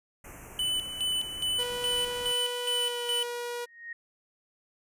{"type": "band-stop noise", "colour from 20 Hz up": "pink", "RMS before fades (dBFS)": -46, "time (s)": [0.24, 2.32], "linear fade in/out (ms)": 5, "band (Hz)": [2800, 6000], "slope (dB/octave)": 96}
{"type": "tone with tremolo", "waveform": "square", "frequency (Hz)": 2998, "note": "F#7", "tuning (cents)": 22, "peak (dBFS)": -27, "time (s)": [0.59, 3.23], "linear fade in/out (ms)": 2, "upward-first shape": "square", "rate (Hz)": 2.4, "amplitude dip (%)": 65}
{"type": "tone with pitch glide", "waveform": "sawtooth", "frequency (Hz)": [488.6, 480.8], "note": ["B4", "B4"], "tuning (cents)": [-19, -46], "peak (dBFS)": -29, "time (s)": [1.58, 3.66], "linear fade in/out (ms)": 20, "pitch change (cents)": -27, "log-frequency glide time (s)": [2.66, 3.06]}
{"type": "tone with exponential growth", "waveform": "sine", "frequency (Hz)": 1864.7, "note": "A#6", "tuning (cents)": 0, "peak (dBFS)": -34, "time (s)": [3.49, 3.93], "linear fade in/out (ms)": 5, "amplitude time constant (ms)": 94}
{"effects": ["resampled to 32000 Hz"]}